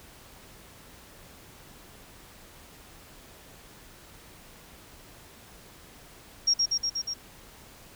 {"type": "tone with echo", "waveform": "sine", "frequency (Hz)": 5588, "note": "F8", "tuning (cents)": 0, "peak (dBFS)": -19, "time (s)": [6.47, 6.54], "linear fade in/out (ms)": 10, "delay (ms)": 120, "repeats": 5, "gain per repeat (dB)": -2, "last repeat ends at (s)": 7.14, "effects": ["pink hiss -51 dBFS RMS until 7.95 s"]}